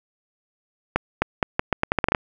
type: accelerating click train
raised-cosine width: 0.5 ms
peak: -3 dBFS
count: 12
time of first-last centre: 0.96-2.148 s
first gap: 260 ms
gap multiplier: 0.8
effects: none